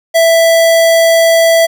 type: tone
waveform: square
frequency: 661 Hz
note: E5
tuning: 5 cents sharp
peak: -6 dBFS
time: 0.14-1.67 s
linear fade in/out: 20 ms
effects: none